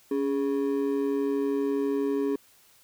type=ring-modulated tone; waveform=triangle; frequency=347.2 Hz; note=F4; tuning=10 cents flat; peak=-19 dBFS; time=0.11-2.36 s; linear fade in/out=5 ms; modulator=66.1 Hz; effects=white hiss -59 dBFS RMS until 2.83 s